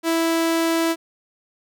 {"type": "tone", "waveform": "sawtooth", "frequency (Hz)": 329.6, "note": "E4", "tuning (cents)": 0, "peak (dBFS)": -14, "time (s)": [0.03, 0.96], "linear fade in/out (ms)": 50, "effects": []}